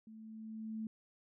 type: tone with level ramp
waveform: sine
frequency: 219.9 Hz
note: A3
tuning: 1 cent flat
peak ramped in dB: -51 to -37 dBFS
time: 0.07-0.87 s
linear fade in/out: 2 ms
effects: none